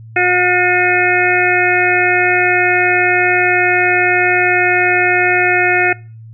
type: harmonic tone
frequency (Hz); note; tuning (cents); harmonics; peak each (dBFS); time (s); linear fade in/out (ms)
360.2; F#4; -46; 1 / 2 / 4 / 5 / 6 / 7; -17 / -17 / -17 / -17 / -17 / -17; 0.16-5.93; 5
effects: noise-tail reverb RT60 0.4 s tail -25 dB re dry + added 112 Hz sine -32 dBFS peak until 6.33 s